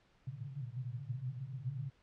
white band-pass noise, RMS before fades -42 dBFS, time 0.27-1.9 s, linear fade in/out 2 ms, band 120 to 140 Hz, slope 96 dB/octave, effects pink hiss -70 dBFS RMS until 2.02 s + low-pass 4000 Hz 12 dB/octave

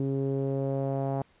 sawtooth tone with low-pass filter sweep, 136.2 Hz, C#3, 30 cents flat, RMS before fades -29 dBFS, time 0-1.22 s, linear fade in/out 0 ms, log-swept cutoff 350 to 760 Hz, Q 3.1, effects pink hiss -63 dBFS RMS until 1.4 s + resampled to 8000 Hz

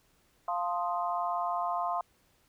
sine chord, F dominant seventh, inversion none, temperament equal, 698.5 / 880 / 1046.5 / 1244.5 Hz, F5 / A5 / C6 / Eb6, 0 / 0 / 0 / 0 cents, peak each -32 / -38 / -33 / -38 dBFS, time 0.48-2.01 s, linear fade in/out 2 ms, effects pink hiss -68 dBFS RMS until 2.48 s

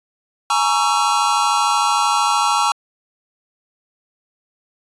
square chord, A# half-diminished seventh, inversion third, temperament just, 839.1 / 932.3 / 1118.8 / 1342.6 Hz, G#5 / A#5 / C#6 / E6, +18 / 0 / +16 / +31 cents, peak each -21 dBFS, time 0.5-2.72 s, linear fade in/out 2 ms, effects resampled to 22050 Hz

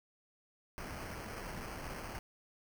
pink noise with sample-and-hold, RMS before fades -44 dBFS, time 0.78-2.19 s, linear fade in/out 0 ms, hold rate 3675 Hz, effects none

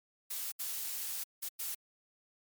blue noise bursts at uneven times, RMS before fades -38 dBFS, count 4, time 0.3-0.52 / 0.59-1.24 / 1.42-1.49 / 1.59-1.75 s, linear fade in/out 10 ms, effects MP3 96 kbps

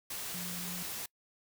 sine tone in noise, 177.6 Hz, F3, 29 cents sharp, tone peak -42 dBFS, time 0.34-0.83 s, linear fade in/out 5 ms, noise white, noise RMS -40 dBFS, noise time 0.1-1.06 s, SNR -5 dB, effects noise-tail reverb RT60 0.1 s tail -25 dB re dry

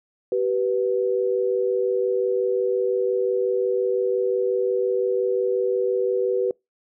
sine tone pair together, 384.8 / 490.5 Hz, G4 / B4, -32 / -12 cents, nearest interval major third, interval 420 cents, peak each -22 dBFS, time 0.32-6.51 s, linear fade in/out 2 ms, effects noise-tail reverb RT60 0.2 s tail -26 dB re dry

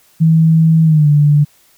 sine tone with pitch glide, 161.4 to 147.15 Hz, E3 to D3, -36 to +4 cents, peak -6 dBFS, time 0.2-1.45 s, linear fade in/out 20 ms, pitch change -160 cents, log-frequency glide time 0.84-1.08 s, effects white hiss -51 dBFS RMS until 1.77 s

